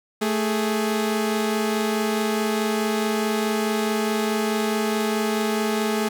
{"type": "tone pair together", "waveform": "sawtooth", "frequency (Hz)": [219.8, 414.9], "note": ["A3", "G#4"], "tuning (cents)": [-2, -2], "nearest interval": "major seventh", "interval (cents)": 1100, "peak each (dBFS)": [-19, -21], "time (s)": [0.21, 6.09], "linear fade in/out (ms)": 10, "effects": []}